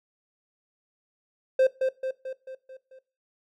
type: tone with echo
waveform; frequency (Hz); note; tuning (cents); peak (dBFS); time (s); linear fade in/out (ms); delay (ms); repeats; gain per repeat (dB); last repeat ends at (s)
triangle; 523.3; C5; 0; -15; 1.59-1.67; 5; 220; 6; -5; 2.99
effects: noise-tail reverb RT60 0.3 s tail -18 dB re dry